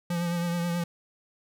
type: tone with vibrato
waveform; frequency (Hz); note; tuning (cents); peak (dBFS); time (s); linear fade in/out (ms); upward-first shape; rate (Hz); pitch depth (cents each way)
square; 172.4; F3; -22; -27; 0.1-0.84; 5; triangle; 9.3; 37
effects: none